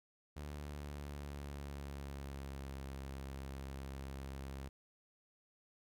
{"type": "tone with pitch glide", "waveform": "sawtooth", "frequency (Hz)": [73.42, 67.72], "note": ["D2", "C#2"], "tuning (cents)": [0, -40], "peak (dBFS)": -40, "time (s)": [0.36, 4.69], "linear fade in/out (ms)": 10, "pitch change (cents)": -140, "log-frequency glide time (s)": [0.52, 2.81], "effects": []}